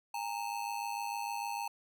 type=ring-modulated tone; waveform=square; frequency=871 Hz; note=A5; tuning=18 cents flat; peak=-33 dBFS; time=0.14-1.68 s; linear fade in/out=5 ms; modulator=53.3 Hz; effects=none